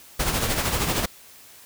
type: noise with tremolo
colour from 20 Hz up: pink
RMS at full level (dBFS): -22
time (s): 0.19-1.06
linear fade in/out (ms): 10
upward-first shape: sine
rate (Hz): 13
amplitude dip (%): 50
effects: white hiss -48 dBFS RMS until 1.65 s